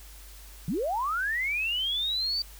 sine linear sweep, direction up, 137.8 to 4649 Hz, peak -26 dBFS, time 0.68-2.42 s, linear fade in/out 2 ms, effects added 50 Hz sine -46 dBFS peak until 2.59 s + white hiss -51 dBFS RMS until 2.59 s

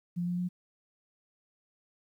sine tone with pitch steps, 174.61 / 176.74 / 178.9 Hz, F3 / F3 / F3, 0 / +21 / +42 cents, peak -29 dBFS, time 0.16-0.49 s, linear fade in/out 20 ms, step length 110 ms, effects 11-bit

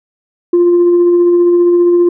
sine tone with tremolo, 349.2 Hz, F4, in tune, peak -3 dBFS, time 0.53-2.09 s, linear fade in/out 5 ms, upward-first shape sine, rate 15 Hz, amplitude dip 25%, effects tanh soft clip ceiling -3 dBFS

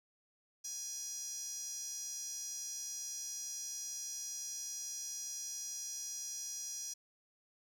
sawtooth tone with high-pass filter, 830.6 Hz, G#5, in tune, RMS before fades -43 dBFS, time 0.64-6.94 s, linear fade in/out 10 ms, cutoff 5900 Hz, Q 7.6, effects none

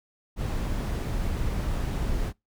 brown noise, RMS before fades -28 dBFS, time 0.36-2.33 s, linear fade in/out 50 ms, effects noise-tail reverb RT60 0.2 s tail -25 dB re dry

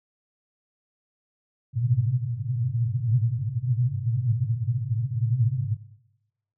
pink band-pass noise, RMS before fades -25 dBFS, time 1.73-5.77 s, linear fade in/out 50 ms, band 110 to 130 Hz, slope 96 dB/octave, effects noise-tail reverb RT60 1.0 s tail -19 dB re dry

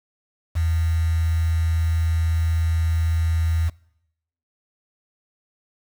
sine tone with quantisation, 81.9 Hz, E2, 11 cents flat, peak -18 dBFS, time 0.55-3.7 s, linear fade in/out 20 ms, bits 6, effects noise-tail reverb RT60 0.8 s tail -23 dB re dry

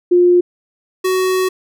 sine / square tone pair in turn, 354.4 / 372.9 Hz, F4 / F#4, +25 / +14 cents, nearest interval minor second, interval 89 cents, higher second, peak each -7 / -14 dBFS, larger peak first, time 0.11-0.41 / 1.04-1.49 s, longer second, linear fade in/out 10 ms, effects none

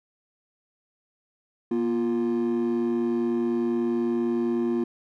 triangle tone pair together, 238.8 / 349.2 Hz, A#3 / F4, +42 / 0 cents, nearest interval perfect fifth, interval 658 cents, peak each -22 dBFS, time 1.71-4.84 s, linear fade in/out 5 ms, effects tanh soft clip ceiling -17 dBFS

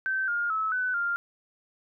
sine tone with pitch steps, 1546 / 1415 / 1299 / 1502 / 1398 Hz, G6 / F6 / E6 / F#6 / F6, -24 / +22 / -26 / +26 / +1 cents, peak -25 dBFS, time 0.06-1.16 s, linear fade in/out 0 ms, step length 220 ms, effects none

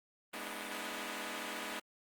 5% pulse chord, E dominant seventh, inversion first, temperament equal with one note detuned, 207.7 / 246.9 / 293.7 / 322.3 Hz, G#3 / B3 / D4 / E4, 0 / 0 / 0 / -39 cents, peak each -34 dBFS, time 0.33-1.8 s, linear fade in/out 10 ms, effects Opus 24 kbps

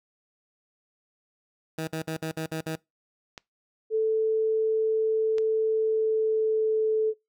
15% pulse tone bursts, 159.6 Hz, D#3, 44 cents sharp, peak -23 dBFS, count 7, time 1.78-2.757 s, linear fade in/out 5 ms, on 95 ms, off 52 ms
clicks, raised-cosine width 0.2 ms, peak -22 dBFS, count 2, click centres 3.378 / 5.383 s
sine tone with pitch glide, 440 to 436.5 Hz, A4 to A4, 0 to -14 cents, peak -21 dBFS, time 3.9-7.14 s, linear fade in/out 50 ms, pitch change -14 cents, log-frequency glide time 5.68-6.96 s
effects noise-tail reverb RT60 0.2 s tail -23 dB re dry

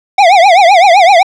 square tone with vibrato, 739 Hz, F#5, 2 cents flat, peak -3 dBFS, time 0.18-1.23 s, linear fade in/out 5 ms, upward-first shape triangle, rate 7.8 Hz, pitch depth 230 cents each way, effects low-pass 4000 Hz 12 dB/octave

